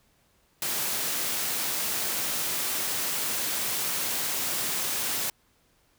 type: high-pass noise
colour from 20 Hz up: white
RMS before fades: -29 dBFS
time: 0.62-5.3 s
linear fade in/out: 2 ms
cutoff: 110 Hz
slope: 12 dB/octave
effects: pink hiss -66 dBFS RMS until 5.98 s